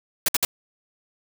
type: noise bursts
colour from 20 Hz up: white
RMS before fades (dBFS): -20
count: 3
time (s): 0.26-0.45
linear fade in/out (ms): 2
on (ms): 24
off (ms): 59
effects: none